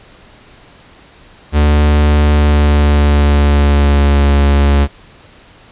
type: tone with pitch glide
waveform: 45% pulse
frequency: 74 to 70.99 Hz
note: D2 to C#2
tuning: +14 to +42 cents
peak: -7 dBFS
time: 1.52-4.88 s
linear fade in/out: 50 ms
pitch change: -72 cents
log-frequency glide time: 2.26-4.21 s
effects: pink hiss -42 dBFS RMS until 5.71 s + resampled to 8000 Hz